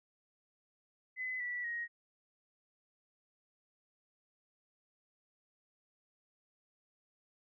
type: tone with pitch steps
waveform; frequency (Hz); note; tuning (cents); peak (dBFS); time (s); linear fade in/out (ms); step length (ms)
sine; 2021 / 1956 / 1882; B6 / B6 / A#6; +39 / -17 / +16; -36; 1.16-1.88; 50; 240
effects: none